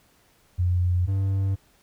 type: tone pair in turn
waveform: sine / triangle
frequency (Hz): 89.2 / 97.16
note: F2 / G2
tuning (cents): +37 / -15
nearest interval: minor second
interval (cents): 148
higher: second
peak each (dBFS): -19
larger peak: neither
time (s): 0.58-1.07 / 1.07-1.56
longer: neither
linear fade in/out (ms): 20
effects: pink hiss -61 dBFS RMS until 1.82 s